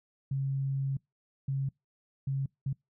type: tone bursts at uneven times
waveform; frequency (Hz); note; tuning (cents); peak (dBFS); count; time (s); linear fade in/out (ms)
sine; 136.2; C#3; -30; -28; 4; 0.31-0.97 / 1.48-1.69 / 2.27-2.46 / 2.66-2.73; 5
effects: noise-tail reverb RT60 0.2 s tail -26 dB re dry